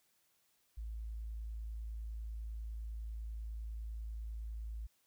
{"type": "tone", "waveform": "sine", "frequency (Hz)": 55, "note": "A1", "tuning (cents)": 0, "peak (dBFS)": -40, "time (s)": [0.77, 4.87], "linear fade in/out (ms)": 10, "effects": ["white hiss -75 dBFS RMS until 5.06 s"]}